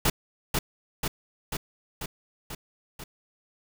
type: noise with echo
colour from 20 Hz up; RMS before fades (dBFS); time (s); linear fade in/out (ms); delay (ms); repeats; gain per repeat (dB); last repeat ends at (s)
pink; -22; 0.05-0.1; 5; 490; 6; -3; 3.04
effects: none